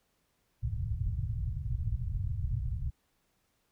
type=low-pass noise; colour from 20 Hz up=white; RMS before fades=-33 dBFS; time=0.62-2.91 s; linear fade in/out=20 ms; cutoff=130 Hz; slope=48 dB/octave; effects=pink hiss -75 dBFS RMS until 3.71 s